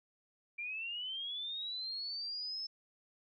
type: linear sweep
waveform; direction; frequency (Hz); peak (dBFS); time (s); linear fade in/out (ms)
sine; up; 2349 to 5274; -38; 0.58-2.67; 10
effects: none